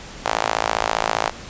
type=tone with high-pass filter; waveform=sawtooth; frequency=55 Hz; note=A1; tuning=in tune; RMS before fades=-22 dBFS; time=0.25-1.3 s; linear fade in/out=10 ms; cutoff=760 Hz; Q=1.9; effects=pink hiss -37 dBFS RMS until 1.49 s + resampled to 16000 Hz